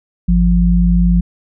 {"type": "tone pair together", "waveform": "sine", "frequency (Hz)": [52.06, 175.1], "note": ["G#1", "F3"], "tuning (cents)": [5, 5], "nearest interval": "octave + major sixth", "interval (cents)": 2100, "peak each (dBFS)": -11, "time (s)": [0.28, 1.21], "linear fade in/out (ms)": 10, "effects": []}